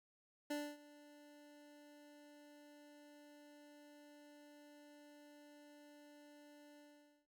25% pulse tone with ADSR envelope, 293.7 Hz, D4, in tune, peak -35 dBFS, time 0.5-7.27 s, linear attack 8 ms, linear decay 260 ms, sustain -21 dB, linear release 490 ms, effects none

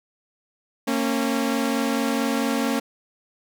sawtooth tone pair together, 229.5 / 274 Hz, A#3 / C#4, -27 / -20 cents, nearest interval minor third, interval 307 cents, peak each -20 dBFS, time 0.87-2.8 s, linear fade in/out 10 ms, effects none

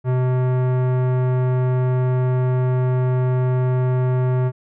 sine tone with tanh clipping, 127.1 Hz, C3, 50 cents flat, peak -18 dBFS, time 0.04-4.52 s, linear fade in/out 50 ms, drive 18 dB, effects none

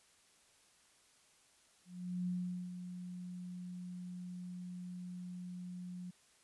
sine tone with ADSR envelope, 179.5 Hz, F3, 48 cents sharp, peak -34 dBFS, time 1.85-6.11 s, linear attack 420 ms, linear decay 430 ms, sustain -9 dB, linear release 11 ms, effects white hiss -68 dBFS RMS until 6.43 s + resampled to 24000 Hz

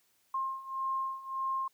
sine beating tone pair, 1063 / 1064.7 Hz, C6 / C6, +27 / +30 cents, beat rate 1.7 Hz, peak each -37 / -34 dBFS, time 0.34-1.68 s, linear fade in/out 5 ms, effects white hiss -71 dBFS RMS until 1.73 s + high-pass 60 Hz 12 dB/octave

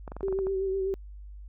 clicks, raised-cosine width 1 ms, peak -25 dBFS, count 8, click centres 0.078 / 0.119 / 0.166 / 0.208 / 0.283 / 0.326 / 0.389 / 0.469 s
sine tone with vibrato, 384.7 Hz, G4, 33 cents flat, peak -26 dBFS, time 0.23-0.94 s, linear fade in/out 0 ms, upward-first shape sine, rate 7.9 Hz, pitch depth 32 cents each way
effects added 50 Hz sine -41 dBFS peak until 1.48 s

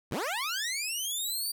15% pulse linear sweep, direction up, 61.74 to 4699 Hz, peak -24 dBFS, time 0.11-1.52 s, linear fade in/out 10 ms, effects none

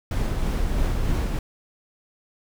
brown noise with tremolo, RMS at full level -22 dBFS, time 0.11-1.39 s, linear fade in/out 2 ms, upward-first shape sine, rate 3.1 Hz, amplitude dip 25%, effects none

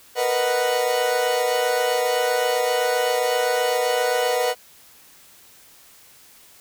40% pulse chord, B major seventh, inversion third, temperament equal with one note detuned, 466.2 / 493.9 / 617.6 / 740 Hz, A#4 / B4 / D#5 / F#5, 0 / 0 / -13 / 0 cents, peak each -27 / -21 / -27 / -24 dBFS, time 0.15-4.55 s, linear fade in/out 50 ms, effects white hiss -50 dBFS RMS until 6.6 s

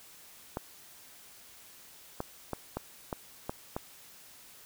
clicks, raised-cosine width 1 ms, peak -19 dBFS, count 7, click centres 0.571 / 2.204 / 2.533 / 2.77 / 3.128 / 3.495 / 3.765 s, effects white hiss -54 dBFS RMS until 4.65 s

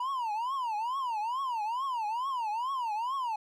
triangle tone with vibrato, 959 Hz, A#5, 49 cents sharp, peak -28 dBFS, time 0-3.36 s, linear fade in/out 5 ms, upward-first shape triangle, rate 2.3 Hz, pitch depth 270 cents each way, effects none

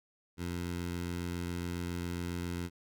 15% pulse tone with notch filter, 87.3 Hz, F2, in tune, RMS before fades -37 dBFS, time 0.37-2.7 s, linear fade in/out 50 ms, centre 750 Hz, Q 1.9, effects none

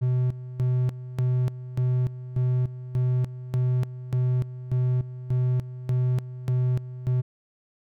triangle tone with tremolo, 126 Hz, B2, 35 cents sharp, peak -18 dBFS, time 0.01-7.22 s, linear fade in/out 20 ms, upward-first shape square, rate 1.7 Hz, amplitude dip 80%, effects none

